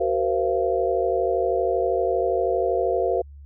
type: tone cluster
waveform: sine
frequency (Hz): 378.1 / 466.4 / 519 / 684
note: F#4 / A#4 / C5 / F5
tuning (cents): +38 / +1 / -14 / -36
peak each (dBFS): -25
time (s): 0-3.22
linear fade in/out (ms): 10
effects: added 71 Hz sine -40 dBFS peak until 3.45 s